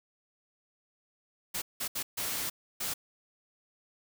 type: noise bursts at uneven times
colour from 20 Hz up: white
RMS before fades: -34 dBFS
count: 5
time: 1.54-1.62 / 1.8-1.88 / 1.95-2.03 / 2.17-2.5 / 2.8-2.94 s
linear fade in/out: 10 ms
effects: none